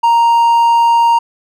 triangle tone, 932.3 Hz, A#5, in tune, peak -5 dBFS, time 0.03-1.19 s, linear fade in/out 10 ms, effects none

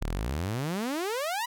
sawtooth exponential sweep, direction up, 33.3 to 1000 Hz, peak -25 dBFS, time 0.01-1.46 s, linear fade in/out 10 ms, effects none

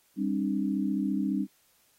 sine tone cluster, 198.5 / 267.5 / 302 Hz, G3 / C4 / D4, +22 / +38 / +48 cents, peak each -29 / -31 / -31 dBFS, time 0.16-1.47 s, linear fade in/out 50 ms, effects white hiss -66 dBFS RMS until 1.98 s + AAC 48 kbps

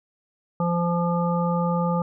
harmonic tone, 172.6 Hz, F3, 20 cents flat, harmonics 1 / 3 / 5 / 7, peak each -22 / -27 / -29 / -30 dBFS, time 0.6-2.02 s, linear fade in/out 2 ms, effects none

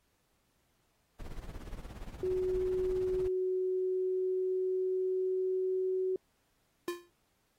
brown noise with tremolo, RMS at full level -40 dBFS, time 1.19-3.28 s, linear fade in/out 10 ms, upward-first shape triangle, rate 17 Hz, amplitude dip 80%
sine tone with pitch glide, 369.9 to 373.8 Hz, F#4 to F#4, 0 to +18 cents, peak -29 dBFS, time 2.23-6.16 s, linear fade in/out 2 ms, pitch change +18 cents, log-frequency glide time 2.43-5.79 s
square tone with exponential decay, 349.2 Hz, F4, in tune, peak -30 dBFS, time 6.88-7.1 s, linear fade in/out 1 ms, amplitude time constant 46 ms
effects pink hiss -75 dBFS RMS until 7.58 s + AAC 48 kbps

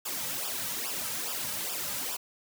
white noise with flanger, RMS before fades -34 dBFS, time 0.05-2.17 s, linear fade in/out 10 ms, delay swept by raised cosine 0.47 to 2.87 ms, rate 2.4 Hz, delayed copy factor -0.85, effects none

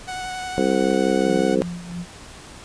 sawtooth tone with vibrato, 740 Hz, F#5, in tune, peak -24 dBFS, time 0.07-1.56 s, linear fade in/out 20 ms, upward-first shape square, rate 11 Hz, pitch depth 10 cents each way
harmonic tone, 65.41 Hz, C2, in tune, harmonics 3 / 4 / 5 / 6 / 7 / 8, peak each -24 / -24 / -24 / -24 / -24 / -24 dBFS, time 0.58-1.62 s, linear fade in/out 0 ms
sine tone with tremolo, 174.61 Hz, F3, in tune, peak -26 dBFS, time 1.24-2.06 s, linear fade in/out 50 ms, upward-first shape sine, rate 2.9 Hz, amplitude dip 65%
effects pink hiss -41 dBFS RMS until 2.64 s + resampled to 22050 Hz

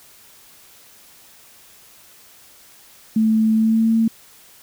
sine tone with pitch glide, 220 to 225.4 Hz, A3 to A3, 0 to +42 cents, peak -13 dBFS, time 3.16-4.08 s, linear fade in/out 5 ms, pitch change +42 cents, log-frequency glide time 3.53-3.89 s, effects white hiss -48 dBFS RMS until 4.62 s

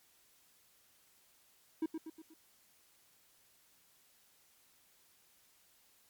triangle tone with echo, 320 Hz, D#4, 49 cents sharp, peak -29 dBFS, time 1.82-1.86 s, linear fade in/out 5 ms, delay 120 ms, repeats 4, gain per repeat -6 dB, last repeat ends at 2.34 s, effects white hiss -68 dBFS RMS until 6.09 s + MP3 96 kbps

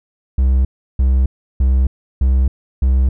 triangle tone bursts, 65 Hz, C2, 11 cents flat, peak -8 dBFS, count 5, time 0.38-3.09 s, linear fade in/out 5 ms, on 270 ms, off 340 ms, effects none

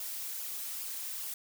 blue noise with flanger, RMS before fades -39 dBFS, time 0-1.34 s, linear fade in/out 2 ms, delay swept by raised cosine 0.49 to 4.79 ms, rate 2.4 Hz, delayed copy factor -0.5, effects none

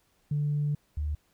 sine tone pair in turn, 146.9 / 74.67 Hz, D3 / D2, +1 / +29 cents, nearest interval octave, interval 1172 cents, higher first, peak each -24 / -27 dBFS, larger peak first, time 0.31-0.75 / 0.97-1.15 s, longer first, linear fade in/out 5 ms, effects tanh soft clip ceiling -21 dBFS + pink hiss -69 dBFS RMS until 1.33 s

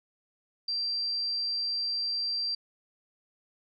sine tone, 4711 Hz, D8, 5 cents sharp, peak -28 dBFS, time 0.68-2.55 s, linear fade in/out 5 ms, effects none

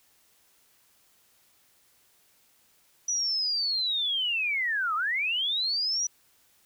sine linear two-way sweep, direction down then up, 5920 to 1200 to 5920 Hz, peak -25 dBFS, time 3.08-6.07 s, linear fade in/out 5 ms, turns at 4.95 s, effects white hiss -64 dBFS RMS until 6.65 s

